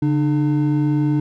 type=tone pair together; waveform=triangle; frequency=143.1 / 301.3 Hz; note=D3 / D4; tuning=-45 / +44 cents; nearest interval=octave + minor second; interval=1289 cents; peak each=-16 dBFS; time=0.02-1.2 s; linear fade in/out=5 ms; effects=none